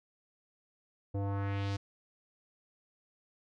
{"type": "tone with low-pass filter sweep", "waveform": "square", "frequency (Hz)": 99.4, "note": "G2", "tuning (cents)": 25, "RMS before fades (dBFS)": -34, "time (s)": [1.14, 1.77], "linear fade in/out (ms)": 10, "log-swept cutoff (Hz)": [520, 5800], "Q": 1.6, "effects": []}